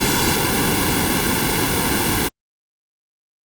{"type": "noise with comb filter", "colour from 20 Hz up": "pink", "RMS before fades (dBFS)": -18, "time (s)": [0, 2.29], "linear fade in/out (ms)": 20, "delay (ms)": 1.6, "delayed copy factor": -0.8, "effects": ["Opus 48 kbps"]}